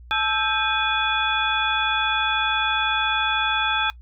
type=tone cluster; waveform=sine; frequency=867 / 1318 / 1584 / 2474 / 3422 Hz; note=A5 / E6 / G6 / D#7 / A7; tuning=-26 / -1 / +18 / -10 / -49 cents; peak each=-26 dBFS; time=0.11-3.9 s; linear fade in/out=0 ms; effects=noise-tail reverb RT60 0.1 s tail -21 dB re dry + added 60 Hz sine -41 dBFS peak until 4.01 s